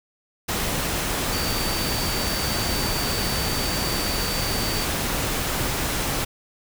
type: tone in noise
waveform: sine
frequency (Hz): 4590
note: D8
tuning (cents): -40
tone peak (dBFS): -30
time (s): 1.32-4.85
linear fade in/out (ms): 10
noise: pink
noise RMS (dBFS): -25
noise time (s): 0.48-6.25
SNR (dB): -8
effects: none